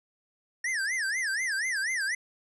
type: tone with vibrato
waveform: square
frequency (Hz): 1801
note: A6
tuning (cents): +40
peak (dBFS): -28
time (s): 0.64-2.15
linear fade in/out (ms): 5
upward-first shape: sine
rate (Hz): 4.1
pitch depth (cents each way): 260
effects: resampled to 24000 Hz